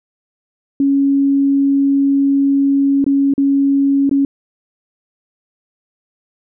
sine tone with dropouts, 277.2 Hz, C#4, in tune, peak -10 dBFS, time 0.8-4.25 s, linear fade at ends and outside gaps 2 ms, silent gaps 3.043-3.064 / 3.338-3.379 / 4.094-4.112 s, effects none

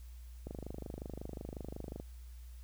click train, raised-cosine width 2 ms, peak -29 dBFS, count 40, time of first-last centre 0.47-1.999 s, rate 25.5 Hz, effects added 60 Hz sine -47 dBFS peak until 2.63 s + white hiss -66 dBFS RMS until 2.63 s

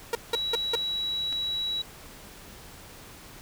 sawtooth tone bursts, 466.2 Hz, A#4, in tune, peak -20 dBFS, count 4, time 0.13-0.754 s, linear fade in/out 2 ms, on 21 ms, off 180 ms
sine tone, 3900 Hz, B7, 23 cents flat, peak -27 dBFS, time 0.33-1.82 s, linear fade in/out 5 ms
clicks, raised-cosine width 0.2 ms, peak -23 / -27 dBFS, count 2, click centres 1.326 / 1.329 s
effects pink hiss -47 dBFS RMS until 3.41 s

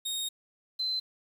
sawtooth / sine tone pair in turn, 3723 / 4070 Hz, A#7 / C8, -3 / -49 cents, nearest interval major second, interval 154 cents, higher second, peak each -28 dBFS, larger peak neither, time 0.05-0.29 / 0.79-1 s, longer first, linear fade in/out 10 ms, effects 9-bit

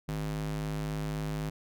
square tone with high-pass filter, 51.91 Hz, G#1, in tune, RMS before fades -34 dBFS, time 0.08-1.5 s, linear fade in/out 10 ms, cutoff 110 Hz, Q 3.2, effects none

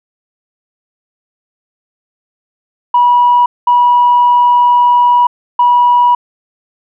sine tone bursts at uneven times, 972 Hz, B5, 28 cents flat, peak -4 dBFS, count 3, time 2.94-3.46 / 3.67-5.27 / 5.59-6.15 s, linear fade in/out 5 ms, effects tanh soft clip ceiling -1 dBFS

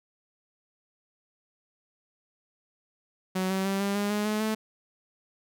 sawtooth tone with pitch steps, 186.8 / 190.95 / 195.18 / 199.51 / 203.9 / 208.5 / 213.1 / 217.8 Hz, F#3 / G3 / G3 / G3 / G#3 / G#3 / G#3 / A3, +17 / -45 / -7 / +31 / -32 / +7 / +45 / -17 cents, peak -22 dBFS, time 3.35-4.55 s, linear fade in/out 10 ms, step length 150 ms, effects none

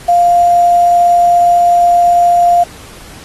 sine tone with quantisation, 698.5 Hz, F5, in tune, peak -5 dBFS, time 0.08-2.64 s, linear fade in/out 10 ms, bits 5, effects pink hiss -35 dBFS RMS until 3.24 s + AAC 32 kbps

